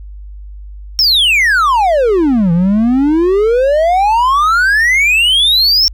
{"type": "exponential two-way sweep", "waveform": "triangle", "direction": "down then up", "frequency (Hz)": [5540, 164.81, 5540], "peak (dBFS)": -6, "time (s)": [0.99, 5.88], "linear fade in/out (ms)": 0, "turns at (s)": 2.52, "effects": ["added 50 Hz sine -27 dBFS peak until 5.93 s"]}